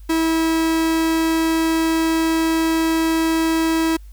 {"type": "tone", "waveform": "45% pulse", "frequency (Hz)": 324.6, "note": "E4", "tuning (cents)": -27, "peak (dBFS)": -16, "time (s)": [0.09, 3.97], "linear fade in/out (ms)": 10, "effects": ["added 50 Hz sine -36 dBFS peak until 4.12 s", "white hiss -58 dBFS RMS until 4.12 s"]}